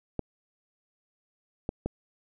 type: clicks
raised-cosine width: 2 ms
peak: -16 dBFS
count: 3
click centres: 0.193 / 1.691 / 1.86 s
effects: none